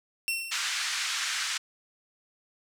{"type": "tone with exponential decay", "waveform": "sawtooth", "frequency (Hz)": 2712, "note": "E7", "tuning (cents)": 49, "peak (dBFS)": -22, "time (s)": [0.28, 0.97], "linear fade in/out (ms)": 0, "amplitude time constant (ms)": 150}
{"type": "band-pass noise", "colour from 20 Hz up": "pink", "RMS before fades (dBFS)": -31, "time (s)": [0.51, 1.58], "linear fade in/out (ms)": 10, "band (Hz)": [1400, 7900], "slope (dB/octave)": 24}
{"effects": []}